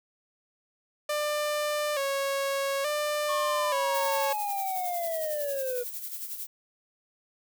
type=tone with vibrato; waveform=sawtooth; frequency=573 Hz; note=D5; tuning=43 cents flat; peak=-23 dBFS; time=1.09-4.33 s; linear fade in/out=5 ms; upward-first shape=square; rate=0.57 Hz; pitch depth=68 cents each way
type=linear sweep; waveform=triangle; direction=down; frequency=1108.7 to 480.2 Hz; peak=-27 dBFS; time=3.28-5.84 s; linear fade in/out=20 ms
type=noise with tremolo; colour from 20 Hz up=violet; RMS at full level=-35 dBFS; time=3.94-6.47 s; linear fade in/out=10 ms; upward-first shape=sine; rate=11 Hz; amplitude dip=55%
effects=none